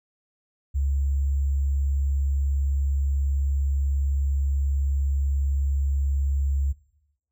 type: tone with sample-and-hold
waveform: sine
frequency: 69.3 Hz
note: C#2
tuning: in tune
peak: -21 dBFS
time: 0.74-6.73 s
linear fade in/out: 20 ms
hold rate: 7350 Hz
effects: noise-tail reverb RT60 0.9 s tail -19 dB re dry